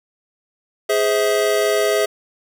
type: chord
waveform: square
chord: Ab augmented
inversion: none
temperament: just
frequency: 415.3 / 519.1 / 648.9 Hz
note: Ab4 / C5 / E5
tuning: 0 / -14 / -27 cents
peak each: -19 / -24 / -20 dBFS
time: 0.89-2.06 s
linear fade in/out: 10 ms
effects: none